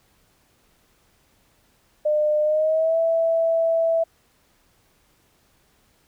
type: tone with pitch glide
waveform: sine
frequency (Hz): 604 to 658.7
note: D5 to E5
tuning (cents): +48 to -1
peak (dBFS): -17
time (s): 2.05-4.04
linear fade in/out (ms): 10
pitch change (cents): +151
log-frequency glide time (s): 2.42-2.98
effects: pink hiss -62 dBFS RMS until 6.07 s